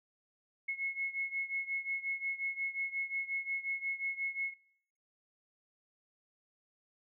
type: beating tone pair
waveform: sine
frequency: 2178 / 2183.6 Hz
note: C#7 / C#7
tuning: -31 / -27 cents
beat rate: 5.6 Hz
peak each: -36 / -39 dBFS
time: 0.68-4.54 s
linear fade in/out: 10 ms
effects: noise-tail reverb RT60 0.7 s tail -24 dB re dry